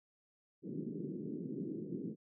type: band-pass noise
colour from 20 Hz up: pink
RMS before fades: -42 dBFS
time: 0.62-2.16 s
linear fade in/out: 50 ms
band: 150 to 400 Hz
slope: 48 dB/octave
effects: none